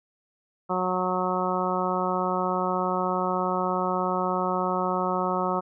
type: harmonic tone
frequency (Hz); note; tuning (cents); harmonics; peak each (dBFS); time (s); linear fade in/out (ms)
183.3; F#3; -16; 1 / 2 / 3 / 4 / 5 / 6 / 7; -31 / -31 / -31 / -31 / -31 / -31 / -31; 0.69-5.61; 20
effects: none